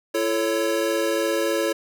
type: chord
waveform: square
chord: A major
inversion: second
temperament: equal with one note detuned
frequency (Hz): 337.3 / 440 / 554.4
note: E4 / A4 / C#5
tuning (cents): +40 / 0 / 0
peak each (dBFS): -26 / -27 / -25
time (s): 0.14-1.73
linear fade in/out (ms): 10
effects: none